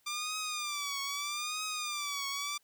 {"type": "tone with vibrato", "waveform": "10% pulse", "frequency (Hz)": 1184, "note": "D6", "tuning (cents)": 14, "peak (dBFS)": -26, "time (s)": [0.06, 2.58], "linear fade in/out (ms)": 10, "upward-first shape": "triangle", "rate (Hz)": 0.79, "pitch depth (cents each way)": 120, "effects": ["white hiss -71 dBFS RMS until 2.63 s"]}